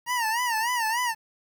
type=tone with vibrato; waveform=25% pulse; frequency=932.3 Hz; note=A#5; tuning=in tune; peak=-20 dBFS; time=0.06-1.15 s; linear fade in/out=50 ms; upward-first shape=sine; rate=3.4 Hz; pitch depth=120 cents each way; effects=9-bit